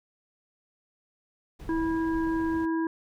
brown noise, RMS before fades -40 dBFS, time 1.59-2.66 s, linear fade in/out 10 ms
harmonic tone, 326 Hz, E4, 19 cents flat, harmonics 1 / 3 / 5, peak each -25 / -35 / -39 dBFS, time 1.69-2.87 s, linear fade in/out 2 ms
effects none

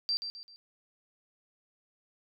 sine tone with echo, 4699 Hz, D8, in tune, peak -27 dBFS, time 0.09-0.17 s, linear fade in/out 0 ms, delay 130 ms, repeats 3, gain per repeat -8 dB, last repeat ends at 0.56 s, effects none

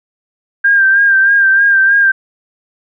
sine tone with vibrato, 1592 Hz, G6, 26 cents sharp, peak -6 dBFS, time 0.64-2.12 s, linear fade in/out 10 ms, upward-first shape sine, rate 3.2 Hz, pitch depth 39 cents each way, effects none

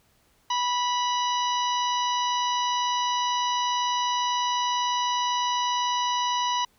harmonic tone with a mistuned harmonic, 981 Hz, B5, 12 cents flat, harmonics 1 / 2 / 3 / 4 / 5 / 6, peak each -24 / -37 / -31 / -35 / -41 / -37 dBFS, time 0.5-6.65 s, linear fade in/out 5 ms, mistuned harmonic 5, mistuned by +25 cents, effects pink hiss -64 dBFS RMS until 6.78 s

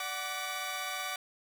15% pulse tone cluster, 589 / 744 / 1162 / 1929 Hz, D5 / F#5 / D6 / B6, +5 / +9 / -19 / -41 cents, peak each -39 / -32 / -32 / -38 dBFS, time 0-1.16 s, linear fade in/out 2 ms, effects none

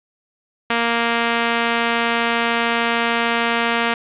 5% pulse tone, 233.1 Hz, A#3, in tune, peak -5 dBFS, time 0.7-3.94 s, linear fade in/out 2 ms, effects resampled to 8000 Hz + 7-bit

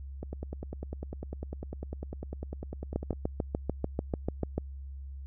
two click trains, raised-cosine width 2 ms, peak -16 / -24 dBFS, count 12 / 30, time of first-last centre 2.96-4.58 / 0.23-3.13 s, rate 6.79 / 10 Hz, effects added 68 Hz sine -39 dBFS peak until 5.26 s

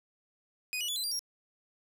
sawtooth tone with pitch steps, 2489 / 2926 / 3440 / 4043 / 4753 / 5588 Hz, D#7 / F#7 / A7 / B7 / D8 / F8, 0 / -20 / -40 / +40 / +20 / 0 cents, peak -29 dBFS, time 0.73-1.192 s, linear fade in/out 0 ms, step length 77 ms, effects none

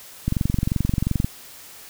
click train, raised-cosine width 5 ms, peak -8 dBFS, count 23, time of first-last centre 0.28-1.245 s, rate 22.8 Hz, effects white hiss -43 dBFS RMS until 1.89 s

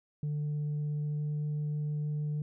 sine tone with pitch glide, 148.6 to 149.46 Hz, D3 to D3, +21 to +31 cents, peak -28 dBFS, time 0.23-2.42 s, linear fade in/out 2 ms, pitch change +10 cents, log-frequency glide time 0.9-1.42 s, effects tanh soft clip ceiling -29 dBFS

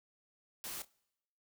white noise with echo, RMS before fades -43 dBFS, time 0.64-0.82 s, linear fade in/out 0 ms, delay 28 ms, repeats 2, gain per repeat -15 dB, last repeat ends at 0.876 s, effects noise-tail reverb RT60 0.9 s tail -26 dB re dry

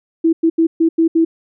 sine tone bursts at uneven times, 327.6 Hz, E4, 11 cents flat, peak -9 dBFS, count 6, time 0.24-0.33 / 0.43-0.5 / 0.58-0.67 / 0.8-0.89 / 0.98-1.08 / 1.15-1.25 s, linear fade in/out 10 ms, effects none

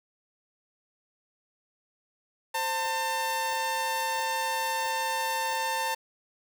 sawtooth tone pair together, 523.3 / 898.5 Hz, C5 / A5, 0 / +36 cents, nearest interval major sixth, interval 936 cents, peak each -32 / -24 dBFS, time 2.54-5.95 s, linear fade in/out 10 ms, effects 8-bit

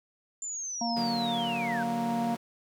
sine linear sweep, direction down, 7250 to 1479 Hz, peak -33 dBFS, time 0.42-1.83 s, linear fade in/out 2 ms
harmonic tone, 233.8 Hz, A#3, 5 cents sharp, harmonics 1 / 3 / 4, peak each -31 / -32 / -36 dBFS, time 0.81-2.35 s, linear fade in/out 5 ms
sawtooth chord, D augmented, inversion none, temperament equal, 146.83 / 185 / 233.1 Hz, D3 / F#3 / A#3, 0 / 0 / 0 cents, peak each -37 / -34 / -36 dBFS, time 0.96-2.37 s, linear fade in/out 10 ms
effects none

